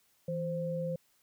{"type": "tone pair together", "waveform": "sine", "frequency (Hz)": [164.42, 522], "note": ["E3", "C5"], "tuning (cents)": [-4, -4], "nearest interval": "octave + minor sixth", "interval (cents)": 2000, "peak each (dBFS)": [-35, -34], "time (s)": [0.28, 0.96], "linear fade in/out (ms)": 5, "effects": ["white hiss -70 dBFS RMS until 1.22 s"]}